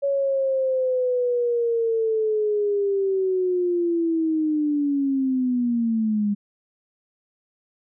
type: linear sweep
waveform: sine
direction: down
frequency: 561 to 202 Hz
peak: -19 dBFS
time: 0.02-6.35 s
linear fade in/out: 20 ms
effects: none